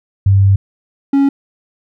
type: tone pair in turn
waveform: sine / triangle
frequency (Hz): 98 / 277.2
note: G2 / C#4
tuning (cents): 0 / 0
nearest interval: octave + tritone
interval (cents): 1800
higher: second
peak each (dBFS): -6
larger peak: neither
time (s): 0.26-0.56 / 1.13-1.29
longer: first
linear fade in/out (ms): 5
effects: none